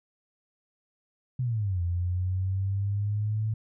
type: exponential two-way sweep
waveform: sine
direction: down then up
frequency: 130.81 to 86.2 to 110.3 Hz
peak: -25 dBFS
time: 1.39-3.54 s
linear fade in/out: 5 ms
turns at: 1.82 s
effects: none